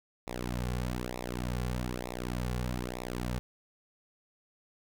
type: tone with flanger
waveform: sawtooth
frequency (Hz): 61.3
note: B1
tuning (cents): -12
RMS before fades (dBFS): -35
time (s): 0.27-3.39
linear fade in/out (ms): 0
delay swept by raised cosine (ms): 0.64 to 3.24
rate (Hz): 1.1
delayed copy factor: -0.95
effects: none